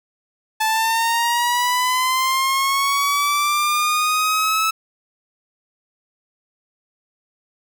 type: linear sweep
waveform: sawtooth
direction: up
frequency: 870 to 1307 Hz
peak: -13 dBFS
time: 0.6-4.71 s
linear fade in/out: 10 ms
effects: none